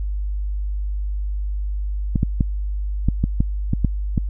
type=clicks; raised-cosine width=5 ms; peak=-5 dBFS; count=9; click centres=2.158 / 2.231 / 2.408 / 3.086 / 3.24 / 3.405 / 3.734 / 3.847 / 4.178 s; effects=added 50 Hz sine -21 dBFS peak until 4.29 s

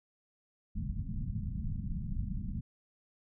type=low-pass noise; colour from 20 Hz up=pink; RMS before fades=-36 dBFS; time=0.75-2.61 s; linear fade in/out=10 ms; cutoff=220 Hz; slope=48 dB/octave; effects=none

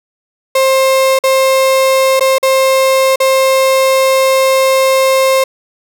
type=tone with dropouts; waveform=35% pulse; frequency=530 Hz; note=C5; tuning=22 cents sharp; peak=-6 dBFS; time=0.55-5.44 s; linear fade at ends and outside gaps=5 ms; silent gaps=1.19-1.237 / 2.196-2.207 / 2.384-2.428 / 3.159-3.201 s; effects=none

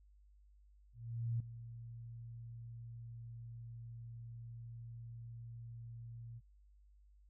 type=tone with ADSR envelope; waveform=sine; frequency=116.54 Hz; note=A#2; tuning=in tune; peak=-33 dBFS; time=0.93-6.41 s; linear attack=470 ms; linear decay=4 ms; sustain=-14 dB; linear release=36 ms; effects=added 50 Hz sine -62 dBFS peak until 7.29 s

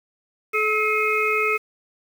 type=harmonic tone with a mistuned harmonic; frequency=430 Hz; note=A4; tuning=40 cents flat; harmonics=1 / 3 / 5 / 6; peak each=-24 / -24 / -24 / -24 dBFS; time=0.53-1.58 s; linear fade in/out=20 ms; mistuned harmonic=6; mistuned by=-41 cents; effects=7-bit

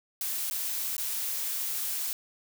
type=noise with dropouts; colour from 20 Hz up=blue; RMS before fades=-32 dBFS; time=0.21-2.13 s; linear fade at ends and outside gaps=1 ms; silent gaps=0.5-0.51 / 0.967-0.98 s; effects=none

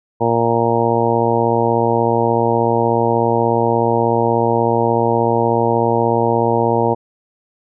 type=harmonic tone; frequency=116.54 Hz; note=A#2; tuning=in tune; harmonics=1 / 2 / 3 / 4 / 5 / 6 / 7 / 8; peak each=-22 / -22 / -21 / -18 / -22 / -23 / -22 / -20 dBFS; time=0.2-6.95 s; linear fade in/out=20 ms; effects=none

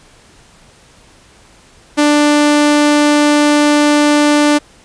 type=tone; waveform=sawtooth; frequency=295.1 Hz; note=D4; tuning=8 cents sharp; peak=-4 dBFS; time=1.97-4.59 s; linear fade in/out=20 ms; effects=pink hiss -45 dBFS RMS until 4.84 s + resampled to 22050 Hz

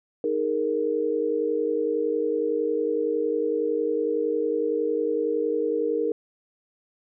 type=chord; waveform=sine; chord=D# suspended fourth; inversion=none; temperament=equal; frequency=311.1 / 415.3 / 466.2 Hz; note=D#4 / G#4 / A#4; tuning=0 / 0 / 0 cents; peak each=-29 / -28 / -24 dBFS; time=0.24-6.12 s; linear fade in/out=2 ms; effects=none

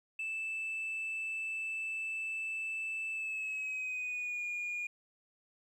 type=tone with pitch glide; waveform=sine; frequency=2637 to 2432 Hz; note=E7 to D#7; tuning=0 to -40 cents; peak=-33 dBFS; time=0.19-4.87 s; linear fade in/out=5 ms; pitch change=-140 cents; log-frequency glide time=3.12-4.44 s; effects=tanh soft clip ceiling -33 dBFS + 11-bit

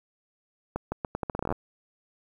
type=accelerating click train; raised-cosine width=1 ms; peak=-15 dBFS; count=15; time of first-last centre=0.76-1.525 s; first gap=160 ms; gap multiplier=0.8; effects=9-bit

